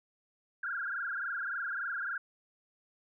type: tone with frequency modulation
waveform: sine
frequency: 1507 Hz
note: F#6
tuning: 31 cents sharp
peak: -33 dBFS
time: 0.63-2.18 s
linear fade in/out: 5 ms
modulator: 23.5 Hz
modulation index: 5.9
effects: none